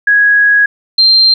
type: tone pair in turn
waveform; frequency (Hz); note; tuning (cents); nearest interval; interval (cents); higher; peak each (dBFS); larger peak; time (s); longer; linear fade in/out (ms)
sine; 1661.2 / 4161; G#6 / C8; 0 / -10; octave + major third; 1590; second; -5 / -4; second; 0.07-0.66 / 0.98-1.34; first; 5
effects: none